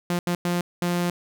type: tone bursts at uneven times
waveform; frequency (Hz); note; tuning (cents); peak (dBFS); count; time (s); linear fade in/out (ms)
sawtooth; 175.3; F3; +7; -18; 4; 0.1-0.19 / 0.27-0.35 / 0.45-0.61 / 0.82-1.1; 2
effects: none